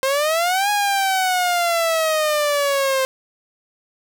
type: exponential two-way sweep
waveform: sawtooth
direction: up then down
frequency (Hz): 523.3 to 830.6 to 523.3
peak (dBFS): -13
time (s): 0.03-3.05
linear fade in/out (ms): 0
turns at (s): 0.7
effects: none